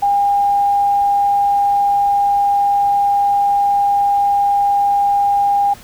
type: tone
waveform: sine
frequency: 807 Hz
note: G#5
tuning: 50 cents flat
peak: -11 dBFS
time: 0.02-5.74 s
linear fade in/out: 10 ms
effects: pink hiss -40 dBFS RMS until 5.83 s